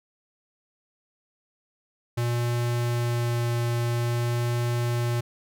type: tone with vibrato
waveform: square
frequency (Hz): 119.3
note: A#2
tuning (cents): +41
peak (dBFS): -24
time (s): 2.17-5.21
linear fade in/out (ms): 10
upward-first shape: sine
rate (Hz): 0.5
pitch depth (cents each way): 8
effects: none